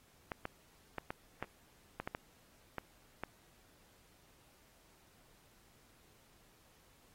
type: clicks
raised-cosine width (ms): 0.5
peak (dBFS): -23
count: 10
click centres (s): 0.318 / 0.454 / 0.983 / 1.105 / 1.426 / 2 / 2.075 / 2.149 / 2.783 / 3.236
effects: pink hiss -67 dBFS RMS until 7.14 s + AAC 48 kbps